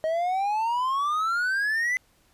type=exponential sweep; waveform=triangle; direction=up; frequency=625 to 2036 Hz; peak=-21 dBFS; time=0.04-1.97 s; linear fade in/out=0 ms; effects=pink hiss -63 dBFS RMS until 2.33 s + resampled to 32000 Hz